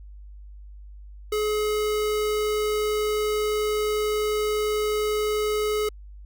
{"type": "tone", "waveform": "square", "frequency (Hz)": 424.3, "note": "G#4", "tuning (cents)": 37, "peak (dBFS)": -23, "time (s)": [1.32, 5.89], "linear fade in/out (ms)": 5, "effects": ["added 50 Hz sine -40 dBFS peak until 6.25 s"]}